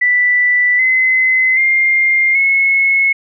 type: tone with pitch steps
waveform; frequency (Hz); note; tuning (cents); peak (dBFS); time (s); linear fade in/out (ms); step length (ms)
sine; 1975.5 / 2043 / 2112 / 2184; B6 / C7 / C7 / C#7; 0 / -42 / +16 / -26; -9; 0.01-3.13; 10; 780
effects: none